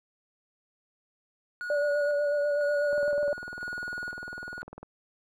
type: tone with tremolo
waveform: triangle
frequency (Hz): 1452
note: F#6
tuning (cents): -33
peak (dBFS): -31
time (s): 1.61-4.62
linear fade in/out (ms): 0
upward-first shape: square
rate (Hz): 1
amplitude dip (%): 40
type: tone with vibrato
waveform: sine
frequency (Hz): 582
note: D5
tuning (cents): -16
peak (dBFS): -24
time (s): 1.7-3.33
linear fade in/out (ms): 2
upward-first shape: sine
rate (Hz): 8.1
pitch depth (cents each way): 29
type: click train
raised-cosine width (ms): 1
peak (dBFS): -28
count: 39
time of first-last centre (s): 2.93-4.83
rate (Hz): 20
effects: none